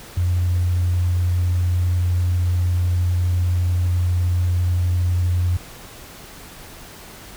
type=tone; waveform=sine; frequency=88.8 Hz; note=F2; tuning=29 cents sharp; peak=-15 dBFS; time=0.17-5.57 s; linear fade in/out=5 ms; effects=tanh soft clip ceiling -11 dBFS + pink hiss -40 dBFS RMS until 7.36 s